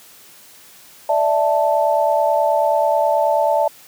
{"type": "chord", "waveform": "sine", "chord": "D suspended second", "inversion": "none", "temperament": "equal with one note detuned", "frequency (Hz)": [587.3, 656.6, 880], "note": ["D5", "E5", "A5"], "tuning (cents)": [0, -7, 0], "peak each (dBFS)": -18, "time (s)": [1.09, 3.68], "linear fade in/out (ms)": 5, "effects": ["white hiss -45 dBFS RMS until 3.87 s", "high-pass 100 Hz 12 dB/octave"]}